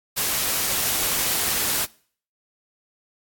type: noise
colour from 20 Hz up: white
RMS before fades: -23 dBFS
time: 0.16-1.86 s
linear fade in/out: 20 ms
effects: noise-tail reverb RT60 0.5 s tail -23 dB re dry + AAC 64 kbps